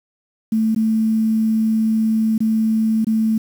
sine tone with dropouts, 220.9 Hz, A3, 7 cents sharp, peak -14 dBFS, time 0.52-3.38 s, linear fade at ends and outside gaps 5 ms, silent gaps 0.748-0.761 / 2.38-2.404 / 3.046-3.068 s, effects 7-bit

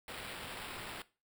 violet noise with sample-and-hold, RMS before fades -45 dBFS, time 0.08-1.02 s, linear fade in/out 2 ms, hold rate 6300 Hz, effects noise-tail reverb RT60 0.3 s tail -18 dB re dry

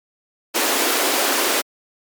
pink high-pass noise, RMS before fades -19 dBFS, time 0.54-1.62 s, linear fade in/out 20 ms, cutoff 270 Hz, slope 48 dB/octave, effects MP3 96 kbps

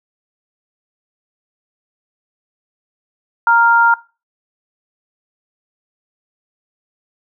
sine tone pair together, 932.3 / 1396.9 Hz, A#5 / F6, 0 / 0 cents, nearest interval perfect fifth, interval 700 cents, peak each -11 dBFS, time 3.47-3.94 s, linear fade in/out 2 ms, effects noise-tail reverb RT60 0.3 s tail -20 dB re dry

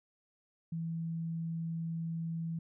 sine tone, 164.81 Hz, E3, in tune, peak -34 dBFS, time 0.72-2.59 s, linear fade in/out 5 ms, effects none

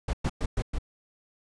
brown noise bursts, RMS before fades -27 dBFS, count 5, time 0.08-0.785 s, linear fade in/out 5 ms, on 53 ms, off 110 ms, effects resampled to 22050 Hz

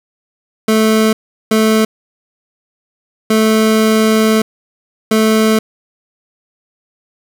25% pulse tone bursts at uneven times, 218.9 Hz, A3, 9 cents flat, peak -5 dBFS, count 4, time 0.68-1.13 / 1.51-1.85 / 3.3-4.42 / 5.11-5.59 s, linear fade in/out 5 ms, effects none

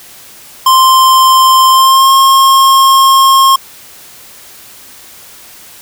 square tone with pitch glide, 1046.5 to 1074.1 Hz, C6 to C6, 0 to +45 cents, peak -4 dBFS, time 0.66-3.56 s, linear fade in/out 5 ms, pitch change +45 cents, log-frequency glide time 1.71-2.12 s, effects white hiss -35 dBFS RMS until 5.81 s

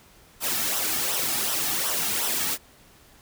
white noise with flanger, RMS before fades -26 dBFS, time 0.4-2.58 s, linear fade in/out 50 ms, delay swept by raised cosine 0.43 to 2.03 ms, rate 2.7 Hz, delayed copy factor -0.6, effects pink hiss -54 dBFS RMS until 3.21 s

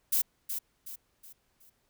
violet noise with echo, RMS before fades -26 dBFS, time 0.12-0.22 s, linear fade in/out 10 ms, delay 370 ms, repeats 4, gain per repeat -8 dB, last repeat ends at 1.7 s, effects pink hiss -73 dBFS RMS until 1.89 s

